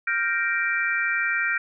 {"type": "chord", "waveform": "sine", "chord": "G minor seventh", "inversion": "third", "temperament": "equal", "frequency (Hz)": [1396.9, 1568, 1864.7, 2349], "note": ["F6", "G6", "Bb6", "D7"], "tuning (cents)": [0, 0, 0, 0], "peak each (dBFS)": -27, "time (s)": [0.07, 1.58], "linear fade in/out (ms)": 5, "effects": []}